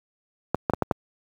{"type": "clicks", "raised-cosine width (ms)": 1, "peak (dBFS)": -6, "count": 5, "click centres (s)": [0.546, 0.698, 0.736, 0.823, 0.912], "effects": ["high-pass 80 Hz 12 dB/octave", "8-bit"]}